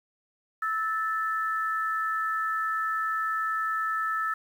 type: tone pair together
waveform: sine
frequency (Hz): 1310.2 / 1760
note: E6 / A6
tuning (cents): -11 / 0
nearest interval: perfect fourth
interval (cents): 511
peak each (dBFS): -27 / -31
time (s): 0.62-4.34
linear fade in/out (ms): 5
effects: 9-bit